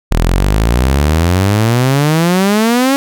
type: exponential sweep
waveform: sawtooth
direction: up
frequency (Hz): 38.51 to 279.7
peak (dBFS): -5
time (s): 0.11-2.96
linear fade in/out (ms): 0
effects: none